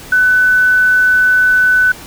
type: tone with quantisation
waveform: sine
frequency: 1500 Hz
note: F#6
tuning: 23 cents sharp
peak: -7 dBFS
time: 0.12-1.92 s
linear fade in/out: 5 ms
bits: 6
effects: pink hiss -33 dBFS RMS until 2.06 s